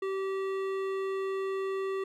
sine tone with hard clipping, 386.1 Hz, G4, 26 cents flat, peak -32 dBFS, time 0.02-2.04 s, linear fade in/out 5 ms, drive 13 dB, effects none

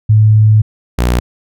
sine / sawtooth tone pair in turn, 107.8 / 60.5 Hz, A2 / B1, -35 / -35 cents, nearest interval minor seventh, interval 1000 cents, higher first, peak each -4 / -6 dBFS, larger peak first, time 0.09-0.62 / 0.98-1.2 s, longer first, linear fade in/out 10 ms, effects none

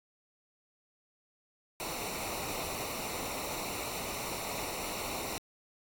pink noise with comb filter, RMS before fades -38 dBFS, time 1.8-5.38 s, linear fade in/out 0 ms, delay 0.61 ms, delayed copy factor -0.7, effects AAC 64 kbps

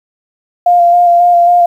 sine tone with vibrato, 698.5 Hz, F5, in tune, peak -4 dBFS, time 0.66-1.66 s, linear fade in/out 5 ms, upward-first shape square, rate 3.7 Hz, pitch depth 16 cents each way, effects 7-bit

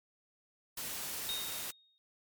white noise, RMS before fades -40 dBFS, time 0.77-1.71 s, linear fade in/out 5 ms
sine tone with exponential decay, 3723 Hz, A#7, 3 cents flat, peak -33 dBFS, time 1.29-1.98 s, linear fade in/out 0 ms, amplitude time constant 150 ms
effects MP3 96 kbps

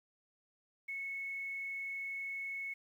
sine tone with frequency modulation, 2200 Hz, C#7, 14 cents flat, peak -38 dBFS, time 0.88-2.74 s, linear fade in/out 10 ms, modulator 32.2 Hz, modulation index 0.35, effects 11-bit

